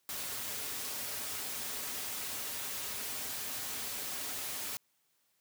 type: noise with comb filter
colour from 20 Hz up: white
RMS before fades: -39 dBFS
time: 0.09-4.77 s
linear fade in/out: 0 ms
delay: 5.9 ms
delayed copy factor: -0.5
effects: white hiss -75 dBFS RMS until 5.4 s + high-pass 80 Hz 12 dB/octave